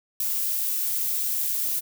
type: noise with ADSR envelope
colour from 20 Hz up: violet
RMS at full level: -24 dBFS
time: 0.2-1.81 s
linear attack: 4 ms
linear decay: 4 ms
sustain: -2 dB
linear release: 26 ms
effects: none